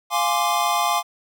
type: chord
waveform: square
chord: D half-diminished seventh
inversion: first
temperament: equal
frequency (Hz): 698.5 / 830.6 / 1046.5 / 1174.7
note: F5 / Ab5 / C6 / D6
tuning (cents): 0 / 0 / 0 / 0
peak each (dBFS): -25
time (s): 0.1-1.03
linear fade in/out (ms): 50
effects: none